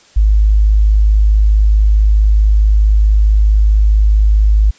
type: tone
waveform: sine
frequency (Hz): 52.3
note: G#1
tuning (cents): +13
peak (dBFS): -6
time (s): 0.16-4.71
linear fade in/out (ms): 10
effects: white hiss -46 dBFS RMS until 4.78 s + resampled to 16000 Hz